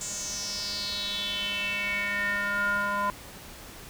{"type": "tone with band-pass filter sweep", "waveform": "square", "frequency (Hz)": 203.1, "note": "G#3", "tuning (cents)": -38, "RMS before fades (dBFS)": -30, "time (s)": [0.01, 3.1], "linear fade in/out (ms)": 0, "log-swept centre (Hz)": [7300, 1100], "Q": 6, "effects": ["pink hiss -45 dBFS RMS until 3.89 s"]}